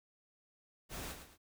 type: noise with echo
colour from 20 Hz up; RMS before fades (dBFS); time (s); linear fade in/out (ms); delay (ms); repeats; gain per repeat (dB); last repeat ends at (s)
pink; -44; 0.89-1.16; 50; 110; 2; -8; 1.38
effects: none